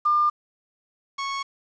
sine / sawtooth tone pair in turn, 1200 / 1103.5 Hz, D6 / C#6, +37 / -8 cents, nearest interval minor second, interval 145 cents, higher first, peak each -17 / -23 dBFS, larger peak first, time 0.05-0.3 / 1.18-1.43 s, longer neither, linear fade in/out 10 ms, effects resampled to 16000 Hz + 8-bit

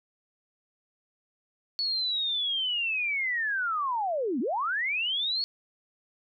sine linear two-way sweep, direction down then up, 4435 to 216.6 to 4435 Hz, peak -26 dBFS, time 1.79-5.44 s, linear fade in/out 0 ms, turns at 4.4 s, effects none

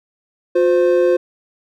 triangle tone pair together, 357.5 / 517 Hz, F4 / C5, +41 / -21 cents, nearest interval tritone, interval 638 cents, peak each -12 dBFS, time 0.55-1.17 s, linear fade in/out 10 ms, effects none

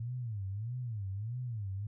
sine tone with vibrato, 110 Hz, A2, in tune, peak -35 dBFS, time 0-1.87 s, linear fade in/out 5 ms, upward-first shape sine, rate 1.6 Hz, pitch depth 240 cents each way, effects none

